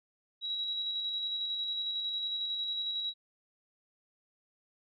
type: tone with tremolo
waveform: sine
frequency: 3873 Hz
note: B7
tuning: 35 cents flat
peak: -31 dBFS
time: 0.41-3.14 s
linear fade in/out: 50 ms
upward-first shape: square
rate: 11 Hz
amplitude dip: 25%
effects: none